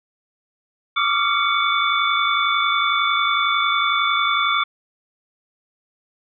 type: tone cluster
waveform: sine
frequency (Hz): 1154 / 1205 / 1376 / 2242 / 3498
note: D6 / D6 / F6 / C#7 / A7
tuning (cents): -31 / +44 / -26 / +19 / -11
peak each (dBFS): -23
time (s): 0.96-4.64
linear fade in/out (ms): 10
effects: none

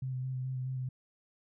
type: tone with vibrato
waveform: sine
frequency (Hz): 129.4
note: C3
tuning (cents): -19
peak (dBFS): -33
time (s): 0.02-0.89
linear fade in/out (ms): 5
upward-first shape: square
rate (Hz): 4.7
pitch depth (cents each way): 17
effects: none

